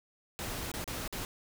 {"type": "noise with dropouts", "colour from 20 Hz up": "pink", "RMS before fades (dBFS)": -38, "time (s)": [0.39, 1.25], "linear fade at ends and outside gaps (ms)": 0, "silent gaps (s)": [[0.716, 0.739], [0.842, 0.877], [1.077, 1.126]], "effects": []}